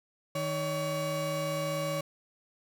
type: tone pair together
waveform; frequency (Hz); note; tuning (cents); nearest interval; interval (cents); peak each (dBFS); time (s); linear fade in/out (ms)
35% pulse; 156.4 / 565; D#3 / C#5; +9 / +33; octave + minor seventh; 2224; -33 / -30; 0.35-2.01; 5
effects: none